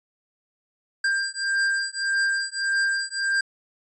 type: beating tone pair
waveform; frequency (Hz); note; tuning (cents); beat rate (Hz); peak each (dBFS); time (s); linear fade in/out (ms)
square; 1590 / 1591.7; G6 / G6; +24 / +26; 1.7; -26; 1.04-3.41; 5
effects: resampled to 22050 Hz